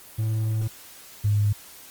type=tone pair in turn; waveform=triangle / sine; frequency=110 / 103.6 Hz; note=A2 / G#2; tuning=0 / -4 cents; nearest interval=minor second; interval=104 cents; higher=first; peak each=-20 / -18 dBFS; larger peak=second; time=0.18-0.68 / 1.24-1.53 s; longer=first; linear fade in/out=10 ms; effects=white hiss -46 dBFS RMS until 1.9 s + Opus 24 kbps